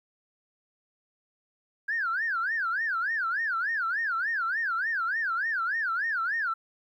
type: tone with vibrato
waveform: sine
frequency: 1568 Hz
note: G6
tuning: in tune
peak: -25 dBFS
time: 1.88-6.54 s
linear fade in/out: 10 ms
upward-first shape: sine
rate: 3.4 Hz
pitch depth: 290 cents each way
effects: tanh soft clip ceiling -21 dBFS + 11-bit